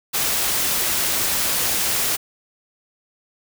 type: noise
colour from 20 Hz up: white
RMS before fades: -21 dBFS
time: 0.13-2.17 s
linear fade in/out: 20 ms
effects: none